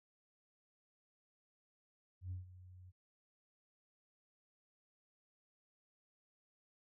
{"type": "tone with ADSR envelope", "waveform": "sine", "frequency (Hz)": 91.3, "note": "F#2", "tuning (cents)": -23, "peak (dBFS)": -38, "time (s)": [2.21, 2.92], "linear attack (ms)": 100, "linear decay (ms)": 140, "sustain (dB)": -16, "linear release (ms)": 31, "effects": ["tanh soft clip ceiling -37 dBFS"]}